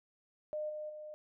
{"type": "tone with level steps", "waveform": "sine", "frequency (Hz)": 608, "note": "D#5", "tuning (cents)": -40, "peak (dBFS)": [-35, -39, -44], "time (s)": [0.53, 1.14], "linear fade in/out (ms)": 0, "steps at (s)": [0.69, 0.89], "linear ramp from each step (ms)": 10, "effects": []}